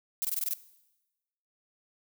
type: noise bursts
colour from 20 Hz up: violet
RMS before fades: -30 dBFS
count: 7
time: 0.22-0.535 s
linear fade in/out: 0 ms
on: 27 ms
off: 21 ms
effects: noise-tail reverb RT60 1.0 s tail -18 dB re dry